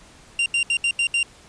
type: tone bursts at uneven times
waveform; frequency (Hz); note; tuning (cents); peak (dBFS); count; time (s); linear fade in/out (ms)
45% pulse; 2775; F7; -12; -18; 6; 0.39-0.46 / 0.54-0.63 / 0.7-0.77 / 0.84-0.91 / 0.99-1.07 / 1.14-1.23; 2
effects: pink hiss -49 dBFS RMS until 1.48 s + resampled to 22050 Hz